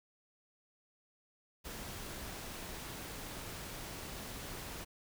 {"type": "noise", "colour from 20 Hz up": "pink", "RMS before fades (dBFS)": -45, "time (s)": [1.64, 4.85], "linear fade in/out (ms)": 20, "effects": []}